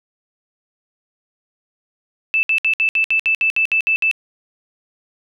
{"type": "tone bursts", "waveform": "sine", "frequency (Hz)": 2637, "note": "E7", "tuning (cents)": 0, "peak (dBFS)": -13, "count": 12, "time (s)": [2.34, 4.113], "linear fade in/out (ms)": 0, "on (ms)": 90, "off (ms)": 63, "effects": []}